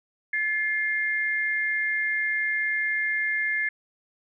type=tone pair together; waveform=sine; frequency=1730.4 / 2114 Hz; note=A6 / C7; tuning=-29 / +17 cents; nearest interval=minor third; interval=346 cents; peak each=-26 dBFS; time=0.33-3.69 s; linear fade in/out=5 ms; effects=none